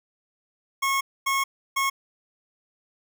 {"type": "tone bursts at uneven times", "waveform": "25% pulse", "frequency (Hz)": 1091, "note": "C#6", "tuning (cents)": -28, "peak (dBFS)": -18, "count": 3, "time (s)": [[0.82, 1.01], [1.26, 1.44], [1.76, 1.9]], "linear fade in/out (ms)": 10, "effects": []}